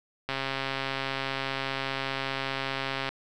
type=click train; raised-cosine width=0.3 ms; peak=-14 dBFS; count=379; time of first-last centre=0.29-3.09 s; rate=135 Hz; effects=none